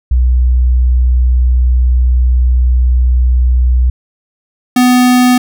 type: tone pair in turn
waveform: sine / square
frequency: 62 / 249.3 Hz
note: B1 / B3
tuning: +7 / +16 cents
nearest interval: 2 octaves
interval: 2409 cents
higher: second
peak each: -6 dBFS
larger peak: neither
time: 0.11-3.9 / 4.76-5.38 s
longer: first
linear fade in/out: 5 ms
effects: none